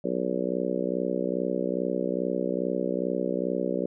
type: harmonic tone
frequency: 62.4 Hz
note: B1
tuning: 19 cents sharp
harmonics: 3 / 4 / 5 / 6 / 7 / 8 / 9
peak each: -33 / -33 / -33 / -33 / -33 / -33 / -33 dBFS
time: 0.04-3.86 s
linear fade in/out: 5 ms
effects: none